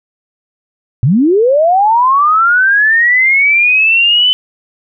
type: linear sweep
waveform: sine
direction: up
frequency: 107 to 3042 Hz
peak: -6 dBFS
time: 1.03-4.33 s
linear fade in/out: 0 ms
effects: none